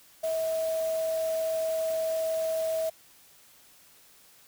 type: tone in noise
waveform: sine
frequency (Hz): 645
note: E5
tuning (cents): -38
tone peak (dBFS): -26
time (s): 0.23-2.9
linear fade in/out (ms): 10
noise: white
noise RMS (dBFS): -43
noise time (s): 0.23-2.9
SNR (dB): +14
effects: white hiss -57 dBFS RMS until 4.47 s